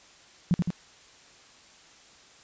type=tone with echo; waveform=sine; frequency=174.61 Hz; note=F3; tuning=in tune; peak=-18 dBFS; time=0.51-0.54 s; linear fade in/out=0 ms; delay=82 ms; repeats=2; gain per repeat=-3 dB; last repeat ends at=0.704 s; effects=white hiss -54 dBFS RMS until 2.43 s + resampled to 16000 Hz